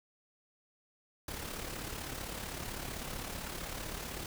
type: noise with amplitude modulation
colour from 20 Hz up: pink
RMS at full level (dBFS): -39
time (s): 1.28-4.26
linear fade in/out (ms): 2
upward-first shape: sine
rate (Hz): 35.7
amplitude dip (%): 50
effects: none